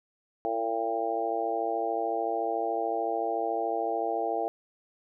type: harmonic tone with a mistuned harmonic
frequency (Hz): 113.7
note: A#2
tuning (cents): -43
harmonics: 3 / 4 / 5 / 6 / 7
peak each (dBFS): -36 / -33 / -37 / -31 / -32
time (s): 0.45-4.48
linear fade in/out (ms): 0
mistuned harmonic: 3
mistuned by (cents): -17
effects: none